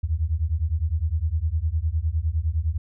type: beating tone pair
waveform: sine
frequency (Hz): 75 / 84.8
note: D2 / E2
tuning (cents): +37 / +50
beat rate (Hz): 9.8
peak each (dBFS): -24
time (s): 0.03-2.78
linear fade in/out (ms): 10
effects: none